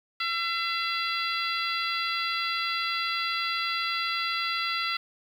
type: harmonic tone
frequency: 676 Hz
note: E5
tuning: 43 cents sharp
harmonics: 2 / 3 / 4 / 5 / 6 / 7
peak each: -31 / -33 / -34 / -35 / -36 / -36 dBFS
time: 0.2-4.97 s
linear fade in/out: 5 ms
effects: 9-bit